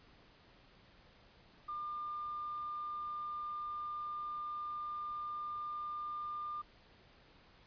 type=tone with tanh clipping; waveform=triangle; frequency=1200 Hz; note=D6; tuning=37 cents sharp; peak=-38 dBFS; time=1.68-6.62 s; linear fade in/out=10 ms; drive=1 dB; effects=pink hiss -63 dBFS RMS until 7.66 s + resampled to 11025 Hz